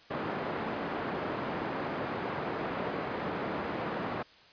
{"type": "band-pass noise", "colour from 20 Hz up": "pink", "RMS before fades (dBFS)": -35, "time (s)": [0.1, 4.23], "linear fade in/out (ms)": 10, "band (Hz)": [200, 1500], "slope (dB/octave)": 12, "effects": ["white hiss -57 dBFS RMS until 4.52 s", "resampled to 11025 Hz"]}